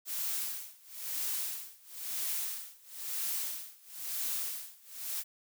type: noise with tremolo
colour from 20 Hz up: blue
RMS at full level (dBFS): -34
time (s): 0.05-5.24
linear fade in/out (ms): 50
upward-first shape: sine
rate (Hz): 1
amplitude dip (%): 95
effects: none